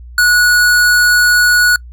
square tone, 1463 Hz, F#6, 20 cents flat, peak -8 dBFS, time 0.18-1.76 s, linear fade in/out 2 ms, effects noise-tail reverb RT60 0.1 s tail -25 dB re dry + added 60 Hz sine -30 dBFS peak until 1.92 s

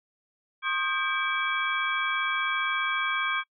sine tone cluster, 1075 / 1230 / 1584 / 2306 / 3304 Hz, C6 / D#6 / G6 / D7 / G#7, +47 / -20 / +18 / -32 / -10 cents, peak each -32 / -33 / -30 / -30 / -35 dBFS, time 0.62-3.44 s, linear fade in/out 50 ms, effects noise-tail reverb RT60 0.1 s tail -26 dB re dry

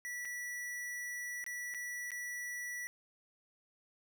square tone with dropouts, 1950 Hz, B6, 23 cents flat, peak -40 dBFS, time 0.05-2.87 s, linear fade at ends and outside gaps 0 ms, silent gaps 0.25-0.254 / 1.441-1.464 / 1.74-1.746 / 2.106-2.117 s, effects none

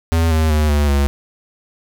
square tone with pitch steps, 82.41 / 79.24 / 76.18 / 73.25 / 70.43 Hz, E2 / D#2 / D#2 / D2 / C#2, 0 / +32 / -36 / -4 / +28 cents, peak -13 dBFS, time 0.12-1.07 s, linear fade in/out 0 ms, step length 190 ms, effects none

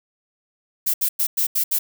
violet noise bursts at uneven times, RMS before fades -20 dBFS, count 6, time 0.86-0.94 / 1.01-1.09 / 1.19-1.27 / 1.37-1.47 / 1.55-1.64 / 1.71-1.79 s, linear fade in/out 10 ms, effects none

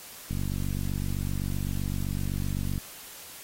click train, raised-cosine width 5 ms, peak -19 dBFS, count 119, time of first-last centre 0.31-2.779 s, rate 47.8 Hz, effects white hiss -45 dBFS RMS until 3.43 s + AAC 48 kbps

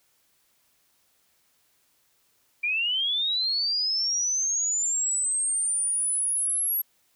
sine linear sweep, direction up, 2349 to 11540 Hz, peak -23 dBFS, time 2.63-6.82 s, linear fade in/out 10 ms, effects white hiss -67 dBFS RMS until 7.15 s

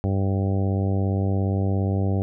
harmonic tone, 97.3 Hz, G2, 12 cents flat, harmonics 1 / 2 / 3 / 4 / 5 / 6 / 7 / 8, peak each -21 / -27 / -31 / -33 / -35 / -37 / -38 / -39 dBFS, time 0.04-2.22 s, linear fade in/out 0 ms, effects none

